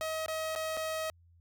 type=tone with dropouts; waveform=sawtooth; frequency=635 Hz; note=D#5; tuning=35 cents sharp; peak=-29 dBFS; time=0.01-1.1 s; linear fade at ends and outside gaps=0 ms; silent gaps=0.261-0.282 / 0.552-0.56 / 0.769-0.773 s; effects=added 85 Hz sine -59 dBFS peak until 1.4 s